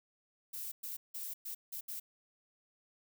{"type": "noise bursts at uneven times", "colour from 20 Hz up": "violet", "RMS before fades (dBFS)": -42, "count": 6, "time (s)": [[0.53, 0.72], [0.83, 0.97], [1.14, 1.34], [1.45, 1.55], [1.72, 1.81], [1.88, 2]], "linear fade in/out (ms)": 10, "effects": []}